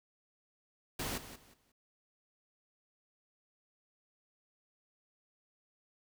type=noise with echo; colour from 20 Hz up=pink; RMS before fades=-38 dBFS; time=0.99-1.18 s; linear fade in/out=5 ms; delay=180 ms; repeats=3; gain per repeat=-12 dB; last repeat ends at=1.72 s; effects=none